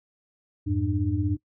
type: tone cluster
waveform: sine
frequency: 88 / 104.6 / 298.8 Hz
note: F2 / G#2 / D4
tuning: +14 / +13 / +30 cents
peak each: -27 dBFS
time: 0.66-1.37 s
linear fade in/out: 20 ms
effects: noise-tail reverb RT60 0.1 s tail -22 dB re dry